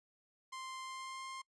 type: tone with pitch glide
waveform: sawtooth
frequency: 1046.5 to 1058 Hz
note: C6 to C6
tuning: 0 to +19 cents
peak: -40 dBFS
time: 0.52-1.42 s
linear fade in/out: 10 ms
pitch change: +19 cents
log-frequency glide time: 0.82-1.24 s
effects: noise-tail reverb RT60 0.1 s tail -25 dB re dry + resampled to 22050 Hz